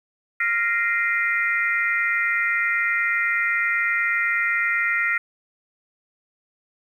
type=tone cluster; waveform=sine; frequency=1390 / 1866 / 2074 / 2405 Hz; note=F6 / A#6 / C7 / D7; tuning=-9 / +1 / -16 / +41 cents; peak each=-25 / -23 / -24 / -30 dBFS; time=0.4-5.18 s; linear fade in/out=5 ms; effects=9-bit